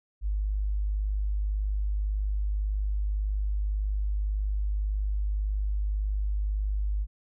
sine tone, 50.9 Hz, G#1, 34 cents flat, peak -25 dBFS, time 0.21-7.07 s, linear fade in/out 50 ms, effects none

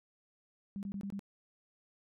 sine tone bursts, 198.8 Hz, G3, 25 cents sharp, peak -37 dBFS, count 5, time 0.76-1.193 s, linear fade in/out 0 ms, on 69 ms, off 22 ms, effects none

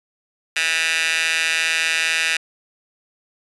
15% pulse tone with high-pass filter, 162.3 Hz, E3, 27 cents flat, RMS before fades -20 dBFS, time 0.56-2.37 s, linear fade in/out 5 ms, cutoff 2200 Hz, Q 3.3, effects resampled to 24000 Hz

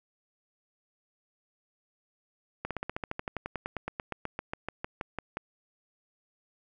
slowing click train, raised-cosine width 0.5 ms, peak -18 dBFS, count 26, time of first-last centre 2.65-5.37 s, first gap 57 ms, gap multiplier 1.05, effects none

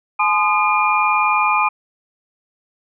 sine tone cluster, 849 / 1030 / 1229 / 2410 Hz, G#5 / C6 / D#6 / D7, +38 / -28 / -22 / +44 cents, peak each -19 dBFS, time 0.19-1.69 s, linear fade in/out 10 ms, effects none

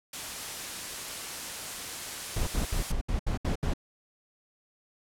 white noise, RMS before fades -37 dBFS, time 0.13-2.92 s, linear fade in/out 5 ms
brown noise bursts, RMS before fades -28 dBFS, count 8, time 2.36-3.737 s, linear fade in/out 5 ms, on 110 ms, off 71 ms
effects low-pass 11000 Hz 12 dB/octave

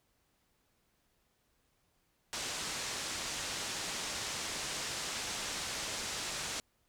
white low-pass noise, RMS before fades -39 dBFS, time 2.33-6.6 s, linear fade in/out 0 ms, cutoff 7700 Hz, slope 24 dB/octave, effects pink hiss -75 dBFS RMS until 6.88 s

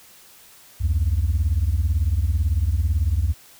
sine beating tone pair, 68.4 / 86.4 Hz, C#2 / F2, -23 / -18 cents, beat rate 18 Hz, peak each -19 dBFS, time 0.8-3.34 s, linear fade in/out 20 ms, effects tanh soft clip ceiling -13 dBFS + white hiss -49 dBFS RMS until 3.59 s

